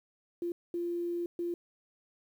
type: tone bursts at uneven times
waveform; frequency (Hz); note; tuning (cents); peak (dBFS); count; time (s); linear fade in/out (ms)
sine; 345.8; F4; -17; -31; 3; 0.42-0.52 / 0.74-1.26 / 1.39-1.54; 2
effects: 10-bit